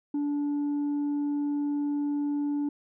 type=tone; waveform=sine; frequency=289.9 Hz; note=D4; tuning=22 cents flat; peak=-23 dBFS; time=0.14-2.69 s; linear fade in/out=5 ms; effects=tanh soft clip ceiling -25 dBFS